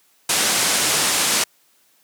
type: low-pass noise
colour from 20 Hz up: white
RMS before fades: -19 dBFS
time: 0.29-1.44 s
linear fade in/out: 5 ms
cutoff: 10000 Hz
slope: 24 dB/octave
effects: white hiss -59 dBFS RMS until 2.03 s + high-pass 150 Hz 12 dB/octave